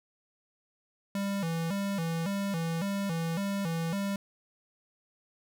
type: tone with vibrato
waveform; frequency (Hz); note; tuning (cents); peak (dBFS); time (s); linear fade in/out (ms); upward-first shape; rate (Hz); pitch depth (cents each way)
square; 181.2; F#3; -36; -30; 1.15-4.16; 2; square; 1.8; 160
effects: none